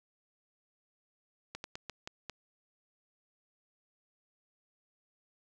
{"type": "slowing click train", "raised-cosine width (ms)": 0.2, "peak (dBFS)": -23, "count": 6, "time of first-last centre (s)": [1.55, 2.297], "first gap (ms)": 91, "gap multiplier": 1.25, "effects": []}